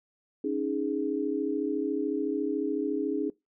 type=chord; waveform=sine; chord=C# suspended second; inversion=none; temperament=equal; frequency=277.2 / 311.1 / 415.3 Hz; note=C#4 / D#4 / G#4; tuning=0 / 0 / 0 cents; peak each=-31 dBFS; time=0.44-3.3 s; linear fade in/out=5 ms; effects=noise-tail reverb RT60 0.2 s tail -22 dB re dry